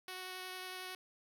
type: tone with vibrato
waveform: 5% pulse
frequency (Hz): 370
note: F#4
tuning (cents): 0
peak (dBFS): -32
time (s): 0.08-0.95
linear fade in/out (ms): 2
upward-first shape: sine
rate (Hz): 11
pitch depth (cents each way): 8
effects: none